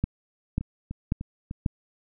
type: two click trains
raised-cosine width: 5 ms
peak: -11 / -21 dBFS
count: 4 / 4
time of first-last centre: 0.04-1.662 / 0.61-1.511 s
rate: 1.85 / 3.33 Hz
effects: none